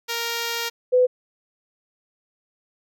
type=tone pair in turn; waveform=5% pulse / sine; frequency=466.2 / 502 Hz; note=A#4 / B4; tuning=0 / +28 cents; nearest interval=minor second; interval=128 cents; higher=second; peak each=-13 / -13 dBFS; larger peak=neither; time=0.08-0.7 / 0.92-1.07 s; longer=first; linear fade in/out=20 ms; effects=none